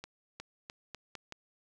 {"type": "accelerating click train", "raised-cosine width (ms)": 0.2, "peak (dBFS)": -25, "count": 6, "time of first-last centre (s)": [0.04, 1.323], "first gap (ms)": 360, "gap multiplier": 0.83, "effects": []}